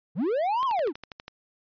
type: linear two-way sweep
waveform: triangle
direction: up then down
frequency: 130.8 to 1100 to 248.5 Hz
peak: -21 dBFS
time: 0.15-0.93 s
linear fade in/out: 50 ms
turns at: 0.65 s
type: click train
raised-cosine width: 0.2 ms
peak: -21 dBFS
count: 9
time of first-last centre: 0.63-1.28 s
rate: 12.3 Hz
effects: resampled to 11025 Hz